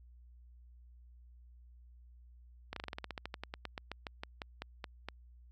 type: slowing click train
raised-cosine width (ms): 0.3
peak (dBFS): -24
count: 23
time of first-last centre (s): 2.73-5.086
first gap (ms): 33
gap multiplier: 1.1
effects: added 60 Hz sine -55 dBFS peak until 5.51 s